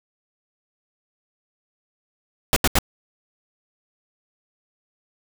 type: noise bursts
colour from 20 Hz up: pink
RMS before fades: -17 dBFS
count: 3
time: 2.53-2.787 s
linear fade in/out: 0 ms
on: 33 ms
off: 79 ms
effects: none